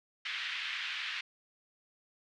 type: band-pass noise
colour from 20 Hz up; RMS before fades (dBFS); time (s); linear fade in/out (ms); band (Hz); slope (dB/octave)
pink; -38; 0.25-1.21; 5; 1700 to 3600; 24
effects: none